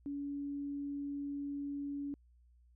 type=tone; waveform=sine; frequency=283.9 Hz; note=C#4; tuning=41 cents sharp; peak=-37 dBFS; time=0.06-2.14 s; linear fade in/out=0 ms; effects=added 60 Hz sine -62 dBFS peak until 2.75 s